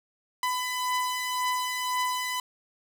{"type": "beating tone pair", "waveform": "sawtooth", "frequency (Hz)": [1000, 1001.9], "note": ["B5", "B5"], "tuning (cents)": [21, 25], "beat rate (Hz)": 1.9, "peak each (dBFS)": [-30, -24], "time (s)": [0.43, 2.4], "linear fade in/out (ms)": 2, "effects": []}